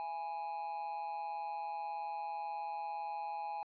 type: tone with amplitude modulation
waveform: triangle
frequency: 830.6 Hz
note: G#5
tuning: in tune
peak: -33 dBFS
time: 0-3.63 s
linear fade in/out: 0 ms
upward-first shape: sine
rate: 157 Hz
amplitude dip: 65%
effects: resampled to 11025 Hz